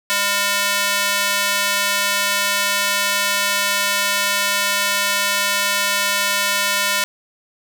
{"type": "tone with high-pass filter", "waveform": "square", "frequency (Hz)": 201.8, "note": "G#3", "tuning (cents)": -49, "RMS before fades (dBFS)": -19, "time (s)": [0.1, 7.04], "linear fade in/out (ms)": 0, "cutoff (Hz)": 1500, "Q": 0.71, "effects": ["7-bit"]}